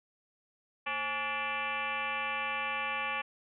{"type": "tone with frequency modulation", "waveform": "sine", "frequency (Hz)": 1750, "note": "A6", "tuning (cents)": -10, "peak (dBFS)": -31, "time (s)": [0.86, 3.22], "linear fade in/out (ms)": 10, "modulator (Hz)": 304, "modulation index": 3.4, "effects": []}